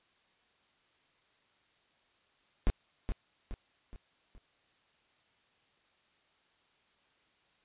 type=noise with echo; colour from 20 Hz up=brown; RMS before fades=-24 dBFS; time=2.67-2.7 s; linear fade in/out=0 ms; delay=420 ms; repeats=4; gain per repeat=-7 dB; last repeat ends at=4.38 s; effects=white hiss -70 dBFS RMS until 7.64 s + resampled to 8000 Hz